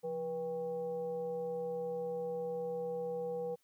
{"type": "tone with frequency modulation", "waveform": "sine", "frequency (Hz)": 486.1, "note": "B4", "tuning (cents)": -28, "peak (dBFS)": -35, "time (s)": [0.03, 3.56], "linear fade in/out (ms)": 20, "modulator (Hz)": 311, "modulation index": 0.5, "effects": ["white hiss -75 dBFS RMS until 3.63 s"]}